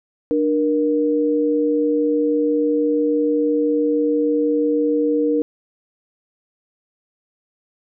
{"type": "tone pair together", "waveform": "sine", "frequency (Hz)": [297.9, 471.8], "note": ["D4", "A#4"], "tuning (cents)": [25, 21], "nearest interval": "minor sixth", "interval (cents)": 796, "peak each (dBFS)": -18, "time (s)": [0.31, 5.42], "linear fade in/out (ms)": 0, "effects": []}